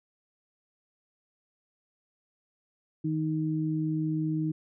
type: tone pair together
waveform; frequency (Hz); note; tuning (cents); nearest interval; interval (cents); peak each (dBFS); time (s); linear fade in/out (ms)
sine; 157.5 / 312.1; D#3 / D#4; +21 / +5; octave; 1184; -29 / -29; 3.04-4.52; 10
effects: none